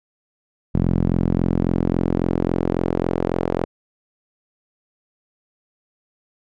sawtooth tone with band-pass filter sweep, 43.65 Hz, F1, in tune, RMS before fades -20 dBFS, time 0.74-3.65 s, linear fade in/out 10 ms, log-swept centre 180 to 480 Hz, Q 1.2, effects none

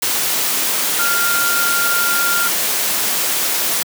sine tone in noise, 1396.9 Hz, F6, in tune, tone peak -17 dBFS, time 0.99-2.48 s, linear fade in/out 5 ms, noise white, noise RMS -18 dBFS, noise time 0.02-3.83 s, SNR -2 dB, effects high-pass 200 Hz 12 dB/octave

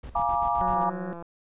brown noise with tremolo, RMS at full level -37 dBFS, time 0.03-0.84 s, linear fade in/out 5 ms, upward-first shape square, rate 7.7 Hz, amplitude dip 70%
sine chord, Bb dominant seventh, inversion second, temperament equal with one note detuned, 698.5 / 830.6 / 953.6 / 1174.7 Hz, F5 / Ab5 / Bb5 / D6, 0 / 0 / +39 / 0 cents, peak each -28 dBFS, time 0.15-0.9 s, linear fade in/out 5 ms
harmonic tone, 184 Hz, F#3, 9 cents flat, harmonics 1 / 2 / 3 / 4 / 6 / 7 / 8 / 9 / 10, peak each -33 / -39 / -40 / -47 / -50 / -52 / -47 / -53 / -54 dBFS, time 0.61-1.13 s, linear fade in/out 0 ms
click train, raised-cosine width 1 ms, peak -27 dBFS, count 80, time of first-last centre 0.76-1.225 s, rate 170 Hz
effects resampled to 8000 Hz

